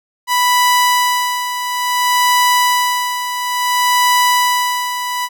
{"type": "tone with tremolo", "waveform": "sawtooth", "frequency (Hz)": 987.8, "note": "B5", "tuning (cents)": 0, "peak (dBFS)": -6, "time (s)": [0.27, 5.29], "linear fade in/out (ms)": 50, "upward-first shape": "sine", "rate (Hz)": 0.58, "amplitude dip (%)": 65, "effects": []}